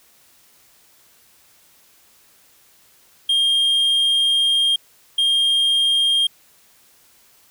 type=tone bursts at uneven times; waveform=triangle; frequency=3217 Hz; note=G7; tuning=44 cents sharp; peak=-13 dBFS; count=2; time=3.29-4.76 / 5.18-6.27 s; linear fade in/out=5 ms; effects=white hiss -54 dBFS RMS until 7.5 s